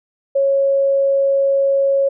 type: tone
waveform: sine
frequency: 550 Hz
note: C#5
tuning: 14 cents flat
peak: -12 dBFS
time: 0.35-2.09 s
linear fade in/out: 10 ms
effects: none